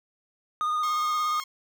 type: tone with vibrato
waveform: triangle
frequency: 1229 Hz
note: D#6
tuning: 22 cents flat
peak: -22 dBFS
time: 0.61-1.4 s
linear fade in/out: 0 ms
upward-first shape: sine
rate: 17 Hz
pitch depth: 23 cents each way
type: tone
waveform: 10% pulse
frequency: 1079 Hz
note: C#6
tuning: 47 cents flat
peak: -27 dBFS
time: 0.83-1.44 s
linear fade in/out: 5 ms
effects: none